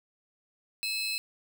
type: tone pair together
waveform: 40% pulse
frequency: 2602 / 4105 Hz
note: E7 / C8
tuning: -23 / -34 cents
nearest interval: minor sixth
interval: 789 cents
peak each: -32 / -31 dBFS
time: 0.83-1.18 s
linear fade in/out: 0 ms
effects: none